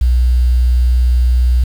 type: tone with quantisation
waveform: sine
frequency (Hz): 61.4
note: B1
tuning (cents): -9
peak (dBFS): -8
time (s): 0.01-1.64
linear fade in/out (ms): 5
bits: 6
effects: none